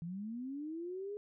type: linear sweep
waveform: sine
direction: up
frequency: 161.3 to 419.6 Hz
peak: -39 dBFS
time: 0.02-1.17 s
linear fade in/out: 0 ms
effects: none